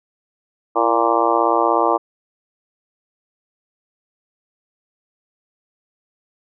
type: harmonic tone with a mistuned harmonic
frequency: 116.54 Hz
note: A#2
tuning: in tune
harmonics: 3 / 4 / 5 / 6 / 7 / 8 / 9 / 10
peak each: -22 / -22 / -22 / -22 / -22 / -22 / -22 / -22 dBFS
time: 0.75-1.98 s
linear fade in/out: 20 ms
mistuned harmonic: 3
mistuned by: -59 cents
effects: none